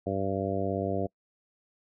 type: harmonic tone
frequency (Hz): 97.3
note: G2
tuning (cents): -12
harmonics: 1 / 2 / 3 / 4 / 5 / 6 / 7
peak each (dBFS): -35 / -35 / -35 / -35 / -35 / -35 / -35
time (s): 0.06-1.07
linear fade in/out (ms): 10
effects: noise-tail reverb RT60 0.1 s tail -26 dB re dry